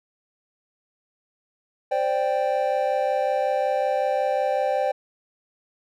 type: chord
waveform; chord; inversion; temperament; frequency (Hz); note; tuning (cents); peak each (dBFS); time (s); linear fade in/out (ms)
triangle; C suspended second; none; just; 523.3 / 588.7 / 784.9; C5 / D5 / G5; 0 / +4 / +2; -23; 1.91-4.92; 10
effects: none